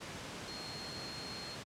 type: tone in noise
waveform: sine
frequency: 4248 Hz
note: C8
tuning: 25 cents sharp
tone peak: -45 dBFS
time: 0.47-1.56 s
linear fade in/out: 20 ms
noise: pink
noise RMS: -44 dBFS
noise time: 0-1.64 s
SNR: -4 dB
effects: high-pass 100 Hz 12 dB/octave + low-pass 7000 Hz 12 dB/octave